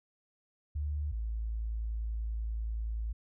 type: tone pair in turn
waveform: sine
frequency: 73.7 / 55.21 Hz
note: D2 / A1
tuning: +7 / +7 cents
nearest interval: perfect fourth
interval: 500 cents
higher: first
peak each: -31 / -32 dBFS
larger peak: first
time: 0.75-1.12 / 1.12-3.13 s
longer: second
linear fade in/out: 10 ms
effects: none